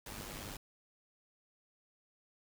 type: noise with amplitude modulation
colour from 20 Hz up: pink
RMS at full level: -43 dBFS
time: 0.06-0.57 s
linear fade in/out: 5 ms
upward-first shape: sine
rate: 101 Hz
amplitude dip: 55%
effects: none